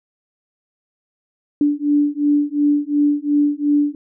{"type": "beating tone pair", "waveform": "sine", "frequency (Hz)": [290.4, 293.2], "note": ["D4", "D4"], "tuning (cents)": [-19, -3], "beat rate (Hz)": 2.8, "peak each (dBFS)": -17, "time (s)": [1.61, 3.95], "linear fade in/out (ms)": 2, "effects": []}